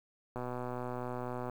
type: click train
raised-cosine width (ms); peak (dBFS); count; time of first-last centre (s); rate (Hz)
1; -25; 142; 0.36-1.497; 124
effects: 9-bit